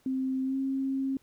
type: tone with pitch glide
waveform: sine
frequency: 262.5 to 268.5 Hz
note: C4 to C4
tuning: +6 to +45 cents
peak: -27 dBFS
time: 0.06-1.17 s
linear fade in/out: 2 ms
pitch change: +39 cents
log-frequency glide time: 0.44-0.56 s
effects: pink hiss -66 dBFS RMS until 1.22 s